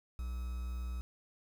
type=tone with quantisation; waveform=triangle; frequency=61.74 Hz; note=B1; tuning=in tune; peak=-34 dBFS; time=0.19-1.01 s; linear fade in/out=0 ms; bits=9; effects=none

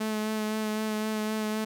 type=tone with vibrato; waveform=sawtooth; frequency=215.8 Hz; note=A3; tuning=33 cents flat; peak=-24 dBFS; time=0-1.65 s; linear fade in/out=10 ms; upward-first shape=sine; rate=3.9 Hz; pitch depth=17 cents each way; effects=none

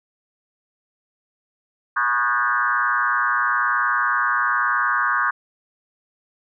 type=tone with frequency modulation; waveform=sine; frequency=1345 Hz; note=E6; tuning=34 cents sharp; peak=-17 dBFS; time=1.96-5.31 s; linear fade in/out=10 ms; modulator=121 Hz; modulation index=2.7; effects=none

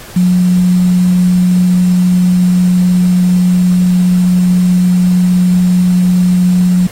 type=tone with quantisation; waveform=sine; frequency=180.4 Hz; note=F#3; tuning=44 cents flat; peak=-6 dBFS; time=0.16-6.87 s; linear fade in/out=5 ms; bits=5; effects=pink hiss -32 dBFS RMS until 6.91 s + AAC 48 kbps

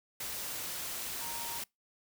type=tone in noise; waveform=sine; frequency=932.3 Hz; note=A#5; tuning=in tune; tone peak=-44 dBFS; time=1.21-1.59 s; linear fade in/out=5 ms; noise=white; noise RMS=-39 dBFS; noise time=0.2-1.64 s; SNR=-8 dB; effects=noise-tail reverb RT60 0.2 s tail -26 dB re dry

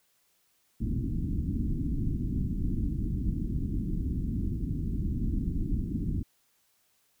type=low-pass noise; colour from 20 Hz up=pink; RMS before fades=-30 dBFS; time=0.8-6.23 s; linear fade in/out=10 ms; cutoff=310 Hz; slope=48 dB/octave; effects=white hiss -70 dBFS RMS until 7.2 s

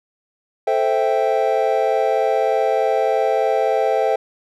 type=chord; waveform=triangle; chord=A minor seventh; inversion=none; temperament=equal; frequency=440 / 523.3 / 659.3 / 784 Hz; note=A4 / C5 / E5 / G5; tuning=0 / 0 / 0 / 0 cents; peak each=-19 dBFS; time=0.67-4.16 s; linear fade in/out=5 ms; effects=none

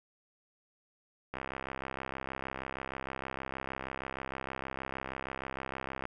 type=click train; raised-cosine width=0.5 ms; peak=-22 dBFS; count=314; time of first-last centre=1.34-6.054 s; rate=66.4 Hz; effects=none

